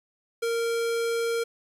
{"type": "tone with low-pass filter", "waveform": "square", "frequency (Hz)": 463.2, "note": "A#4", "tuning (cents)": -11, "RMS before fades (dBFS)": -27, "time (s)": [0.42, 1.44], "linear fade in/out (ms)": 10, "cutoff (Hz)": 12000, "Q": 0.81, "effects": ["9-bit"]}